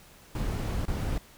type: noise with dropouts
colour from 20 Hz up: brown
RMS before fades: -30 dBFS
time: 0.35-1.18 s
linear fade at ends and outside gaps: 2 ms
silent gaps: 0.854-0.881 s
effects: pink hiss -54 dBFS RMS until 1.37 s